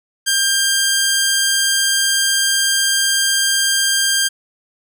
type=tone; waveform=10% pulse; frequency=1594 Hz; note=G6; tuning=28 cents sharp; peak=-5 dBFS; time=0.26-4.29 s; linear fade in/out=20 ms; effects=none